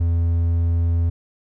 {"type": "tone", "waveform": "triangle", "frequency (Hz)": 84.4, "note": "E2", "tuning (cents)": 41, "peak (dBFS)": -14, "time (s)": [0, 1.1], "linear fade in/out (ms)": 10, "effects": []}